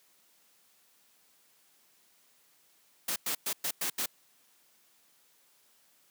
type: noise bursts at uneven times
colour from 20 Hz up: white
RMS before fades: -32 dBFS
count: 6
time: 3.08-3.16 / 3.26-3.35 / 3.46-3.53 / 3.64-3.71 / 3.81-3.9 / 3.98-4.06 s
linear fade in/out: 5 ms
effects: white hiss -66 dBFS RMS until 6.1 s + high-pass 150 Hz 12 dB/octave